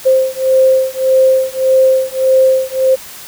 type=beating tone pair; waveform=sine; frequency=523.3 / 525 Hz; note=C5 / C5; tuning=0 / +6 cents; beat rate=1.7 Hz; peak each=-11 dBFS; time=0.05-2.96 s; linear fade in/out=20 ms; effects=white hiss -32 dBFS RMS until 3.27 s